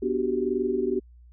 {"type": "chord", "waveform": "sine", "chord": "G major seventh", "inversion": "first", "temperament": "equal", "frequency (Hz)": [246.9, 293.7, 370, 392], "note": ["B3", "D4", "F#4", "G4"], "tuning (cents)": [0, 0, 0, 0], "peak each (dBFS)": [-30, -33, -27, -27], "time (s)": [0.02, 1], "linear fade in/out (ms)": 10, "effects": ["added 60 Hz sine -48 dBFS peak until 1.32 s"]}